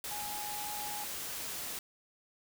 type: tone in noise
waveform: sine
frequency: 833 Hz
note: G#5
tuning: 5 cents sharp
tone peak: -41 dBFS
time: 0.11-1.04 s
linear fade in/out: 2 ms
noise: white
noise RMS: -40 dBFS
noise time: 0.04-1.79 s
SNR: -4 dB
effects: none